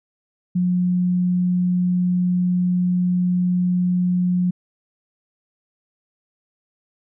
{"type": "tone", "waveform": "sine", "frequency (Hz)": 179.6, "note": "F3", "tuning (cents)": 49, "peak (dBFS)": -16, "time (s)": [0.55, 4.51], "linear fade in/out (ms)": 10, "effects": []}